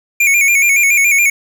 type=tone with vibrato; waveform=square; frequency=2300 Hz; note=D7; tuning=37 cents flat; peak=-9 dBFS; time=0.2-1.3 s; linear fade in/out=5 ms; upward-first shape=square; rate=7.1 Hz; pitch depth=68 cents each way; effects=7-bit